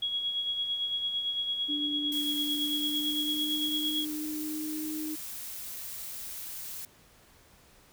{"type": "tone with tremolo", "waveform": "sine", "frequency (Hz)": 3322, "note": "G#7", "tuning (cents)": 0, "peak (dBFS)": -27, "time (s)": [0.02, 4.05], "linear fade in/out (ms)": 5, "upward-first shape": "sine", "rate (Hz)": 8.9, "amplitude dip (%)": 45}
{"type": "tone with pitch glide", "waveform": "sine", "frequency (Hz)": [293.7, 309], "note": ["D4", "D#4"], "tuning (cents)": [0, -12], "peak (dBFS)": -33, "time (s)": [1.68, 5.16], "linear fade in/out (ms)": 20, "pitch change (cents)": 88, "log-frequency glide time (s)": [2.42, 4.82]}
{"type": "noise", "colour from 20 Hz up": "blue", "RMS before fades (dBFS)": -40, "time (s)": [2.12, 6.85], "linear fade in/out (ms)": 0}
{"effects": ["pink hiss -59 dBFS RMS until 7.92 s"]}